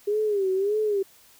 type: tone with vibrato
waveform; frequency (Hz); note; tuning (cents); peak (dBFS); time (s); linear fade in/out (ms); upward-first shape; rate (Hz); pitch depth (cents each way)
sine; 402.8; G4; +47; -21; 0.07-1.03; 10; sine; 1.7; 120
effects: white hiss -55 dBFS RMS until 1.39 s